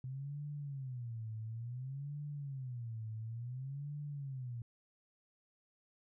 sine tone with vibrato, 127 Hz, B2, 49 cents sharp, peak -40 dBFS, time 0.04-4.62 s, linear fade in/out 2 ms, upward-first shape sine, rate 0.57 Hz, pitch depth 250 cents each way, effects none

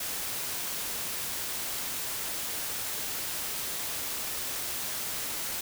white noise, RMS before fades -34 dBFS, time 0-5.61 s, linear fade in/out 5 ms, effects none

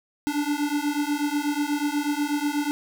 square beating tone pair, 288.6 / 296.8 Hz, D4 / D4, -30 / +18 cents, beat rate 8.2 Hz, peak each -27 dBFS, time 0.27-2.71 s, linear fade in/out 0 ms, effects none

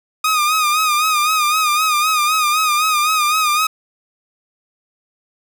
sawtooth tone with vibrato, 1234 Hz, D#6, 15 cents flat, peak -10 dBFS, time 0.24-3.67 s, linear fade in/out 5 ms, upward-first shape sine, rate 3.9 Hz, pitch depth 64 cents each way, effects none

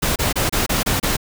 pink noise bursts, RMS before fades -19 dBFS, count 7, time 0.02-1.168 s, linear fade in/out 10 ms, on 140 ms, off 28 ms, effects none

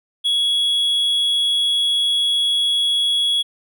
triangle tone, 3349 Hz, G#7, 14 cents sharp, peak -14 dBFS, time 0.24-3.43 s, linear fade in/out 20 ms, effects none

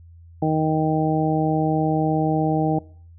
harmonic tone, 156.6 Hz, D#3, 11 cents sharp, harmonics 1 / 2 / 3 / 4 / 5, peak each -22 / -22 / -27 / -28 / -25 dBFS, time 0.42-2.79 s, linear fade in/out 5 ms, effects noise-tail reverb RT60 0.5 s tail -22 dB re dry + added 84 Hz sine -43 dBFS peak until 3.18 s

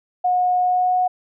sine tone with pitch glide, 725 to 731.7 Hz, F#5 to F#5, -35 to -20 cents, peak -15 dBFS, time 0.24-1.08 s, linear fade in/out 10 ms, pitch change +15 cents, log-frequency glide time 0.59-0.94 s, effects none

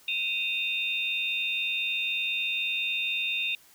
sine tone cluster, 2518 / 2742 / 3648 Hz, D#7 / F7 / A#7, +20 / -32 / -38 cents, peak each -31 dBFS, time 0.08-3.55 s, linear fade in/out 2 ms, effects white hiss -57 dBFS RMS until 3.74 s

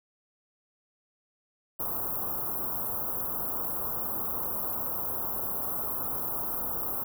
white band-stop noise, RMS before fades -32 dBFS, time 1.79-7.04 s, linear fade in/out 10 ms, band 1300 to 12000 Hz, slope 48 dB/octave, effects none

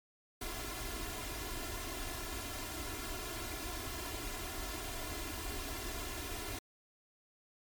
pink noise with comb filter, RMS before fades -41 dBFS, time 0.41-6.59 s, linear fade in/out 5 ms, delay 2.9 ms, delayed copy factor +1, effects MP3 96 kbps

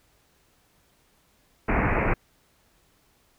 pink low-pass noise, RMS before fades -23 dBFS, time 1.68-2.14 s, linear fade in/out 10 ms, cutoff 2500 Hz, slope 96 dB/octave, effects pink hiss -64 dBFS RMS until 3.38 s

